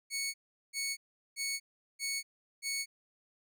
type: tone bursts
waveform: 15% pulse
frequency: 2217 Hz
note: C#7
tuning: in tune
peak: -27 dBFS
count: 5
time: 0.1-2.86 s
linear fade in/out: 50 ms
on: 240 ms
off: 390 ms
effects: none